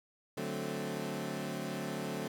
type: chord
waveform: 20% pulse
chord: D dominant seventh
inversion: none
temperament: equal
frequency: 146.83 / 185 / 220 / 261.6 Hz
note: D3 / F#3 / A3 / C4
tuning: 0 / 0 / 0 / 0 cents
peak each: -37 / -36 / -36 / -38 dBFS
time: 0.37-2.28 s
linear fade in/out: 5 ms
effects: none